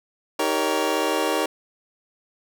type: chord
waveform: 25% pulse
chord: Eb dominant seventh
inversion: none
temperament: just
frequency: 311.1 / 388.9 / 466.7 / 560 Hz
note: Eb4 / G4 / Bb4 / Db5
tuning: 0 / -14 / +2 / +18 cents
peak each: -23 dBFS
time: 0.39-1.46 s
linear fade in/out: 5 ms
effects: none